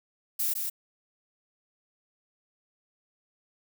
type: noise with echo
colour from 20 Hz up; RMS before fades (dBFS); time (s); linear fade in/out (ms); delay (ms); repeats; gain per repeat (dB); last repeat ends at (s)
violet; -28; 0.39-0.54; 10; 160; 1; -4; 0.7
effects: none